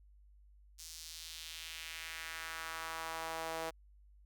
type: tone with high-pass filter sweep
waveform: sawtooth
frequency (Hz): 162.5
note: E3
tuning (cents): -24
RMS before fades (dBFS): -44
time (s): 0.78-3.71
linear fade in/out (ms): 20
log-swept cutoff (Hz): 5800 to 580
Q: 1.6
effects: added 50 Hz sine -59 dBFS peak until 4.25 s